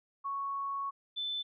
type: tone pair in turn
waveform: sine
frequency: 1108.7 / 3520 Hz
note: C#6 / A7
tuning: 0 / 0 cents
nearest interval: octave + minor sixth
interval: 2000 cents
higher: second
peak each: -33 / -33 dBFS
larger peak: neither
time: 0.24-0.91 / 1.16-1.43 s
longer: first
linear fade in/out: 20 ms
effects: none